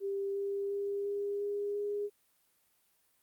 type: tone with pitch steps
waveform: sine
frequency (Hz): 395.5 / 398.5 / 401.5 / 404.5 / 407.6 / 410.6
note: G4 / G4 / G4 / G#4 / G#4 / G#4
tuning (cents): +15 / +28 / +41 / -46 / -32 / -20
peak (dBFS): -32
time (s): 0-2.1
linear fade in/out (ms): 50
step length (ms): 350
effects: white hiss -72 dBFS RMS until 3.22 s + Opus 32 kbps